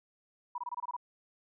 sine tone bursts, 974 Hz, B5, 24 cents flat, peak -34 dBFS, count 8, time 0.55-0.966 s, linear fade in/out 5 ms, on 31 ms, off 24 ms, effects none

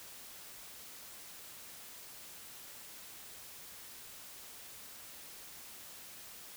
silence, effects white hiss -51 dBFS RMS until 6.56 s

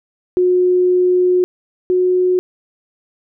sine tone pair in turn, 362.4 / 364.9 Hz, F#4 / F#4, -36 / -24 cents, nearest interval unison, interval 12 cents, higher second, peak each -10 / -11 dBFS, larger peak first, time 0.37-1.44 / 1.9-2.39 s, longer first, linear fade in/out 0 ms, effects none

